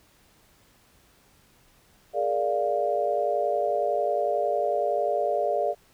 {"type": "chord", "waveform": "sine", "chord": "Bb dominant seventh", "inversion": "third", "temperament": "equal", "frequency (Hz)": [415.3, 466.2, 587.3, 698.5], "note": ["Ab4", "Bb4", "D5", "F5"], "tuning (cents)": [0, 0, 0, 0], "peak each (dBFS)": [-30, -31, -26, -27], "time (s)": [2.13, 5.75], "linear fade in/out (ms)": 50, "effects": ["pink hiss -60 dBFS RMS until 5.93 s"]}